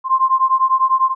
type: beating tone pair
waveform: sine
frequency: 1046.5 / 1056.5 Hz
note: C6 / C6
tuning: 0 / +16 cents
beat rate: 10 Hz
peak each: -15 dBFS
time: 0.04-1.15 s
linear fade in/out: 50 ms
effects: none